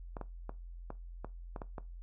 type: clicks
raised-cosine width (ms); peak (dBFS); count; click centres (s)
1; -27; 8; 0.168 / 0.213 / 0.494 / 0.904 / 1.246 / 1.562 / 1.618 / 1.782
effects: noise-tail reverb RT60 0.2 s tail -17 dB re dry + added 43 Hz sine -44 dBFS peak until 2.02 s